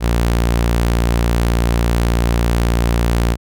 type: tone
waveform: sawtooth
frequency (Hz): 58.27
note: A#1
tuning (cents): 0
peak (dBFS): -9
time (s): 0-3.37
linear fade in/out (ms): 50
effects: none